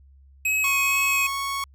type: tone with vibrato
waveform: square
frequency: 2544 Hz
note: D#7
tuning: 38 cents sharp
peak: -21 dBFS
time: 0.45-1.27 s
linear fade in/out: 5 ms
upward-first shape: sine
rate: 2.2 Hz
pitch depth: 12 cents each way
type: tone with pitch glide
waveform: sawtooth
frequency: 1100 to 1107 Hz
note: C#6 to C#6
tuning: -14 to -3 cents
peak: -22 dBFS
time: 0.64-1.64 s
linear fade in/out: 2 ms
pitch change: +11 cents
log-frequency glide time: 1.27-1.36 s
effects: added 68 Hz sine -49 dBFS peak until 1.74 s